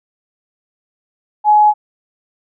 sine tone, 843 Hz, G#5, 26 cents sharp, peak -6 dBFS, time 1.44-1.74 s, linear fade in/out 50 ms, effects none

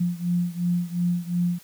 sine beating tone pair, 174.3 / 177.1 Hz, F3 / F3, -3 / +24 cents, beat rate 2.8 Hz, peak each -24 / -26 dBFS, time 0-1.59 s, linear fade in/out 10 ms, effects white hiss -51 dBFS RMS until 1.63 s

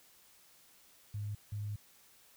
sine tone bursts at uneven times, 103.83 Hz, G#2, in tune, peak -36 dBFS, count 2, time 1.14-1.35 / 1.52-1.76 s, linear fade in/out 5 ms, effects white hiss -63 dBFS RMS until 2.36 s

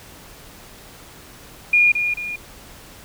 sine tone with echo, 2429 Hz, D#7, 42 cents flat, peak -11 dBFS, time 1.73-1.92 s, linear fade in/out 5 ms, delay 220 ms, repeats 2, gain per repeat -7 dB, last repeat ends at 2.36 s, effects pink hiss -43 dBFS RMS until 3.04 s

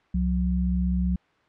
sine tone pair together, 65.94 / 181.1 Hz, C2 / F#3, +14 / -37 cents, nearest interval octave + perfect fourth, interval 1749 cents, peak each -24 dBFS, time 0.14-1.16 s, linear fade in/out 5 ms, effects white hiss -62 dBFS RMS until 1.48 s + low-pass 2000 Hz 12 dB/octave

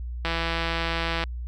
click train, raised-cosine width 0.3 ms, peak -11 dBFS, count 165, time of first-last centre 0.25-1.238 s, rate 166 Hz, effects added 60 Hz sine -30 dBFS peak until 1.47 s

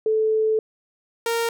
sine / sawtooth tone pair in turn, 437 / 463 Hz, A4 / A#4, -12 / -12 cents, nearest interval minor second, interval 100 cents, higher second, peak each -17 dBFS, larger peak neither, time 0.06-0.59 / 1.26-1.49 s, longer first, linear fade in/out 2 ms, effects none

